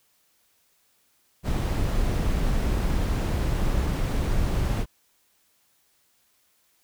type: noise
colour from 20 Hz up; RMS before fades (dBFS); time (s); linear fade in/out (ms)
brown; -24; 1.43-4.86; 50
effects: white hiss -66 dBFS RMS until 6.83 s